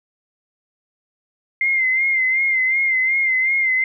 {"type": "tone with vibrato", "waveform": "sine", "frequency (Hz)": 2093, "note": "C7", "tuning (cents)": 0, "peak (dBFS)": -15, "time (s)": [1.61, 3.84], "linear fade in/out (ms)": 2, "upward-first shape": "sine", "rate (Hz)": 2.7, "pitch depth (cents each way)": 50, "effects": []}